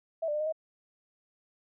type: tone with pitch steps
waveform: sine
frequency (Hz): 654 / 593 / 602 / 617 / 634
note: E5 / D5 / D5 / D#5 / D#5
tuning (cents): -14 / +17 / +43 / -15 / +32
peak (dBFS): -28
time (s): 0.22-0.525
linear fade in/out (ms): 10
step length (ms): 61
effects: none